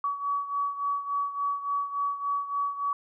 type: beating tone pair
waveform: sine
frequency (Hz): 1134 / 1137.5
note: C#6 / C#6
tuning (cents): +39 / +44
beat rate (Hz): 3.5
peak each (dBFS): -28 / -33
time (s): 0.04-2.93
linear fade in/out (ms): 2
effects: none